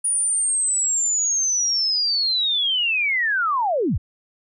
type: linear sweep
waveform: sine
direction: down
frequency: 9670 to 41.48 Hz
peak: -18 dBFS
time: 0.04-3.98 s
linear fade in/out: 10 ms
effects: none